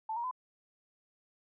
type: tone with pitch steps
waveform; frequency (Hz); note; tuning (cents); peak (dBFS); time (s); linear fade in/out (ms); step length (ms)
sine; 881 / 944.2 / 1012; A5 / A#5 / B5; +2 / +22 / +42; -33; 0.09-0.312; 5; 74
effects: none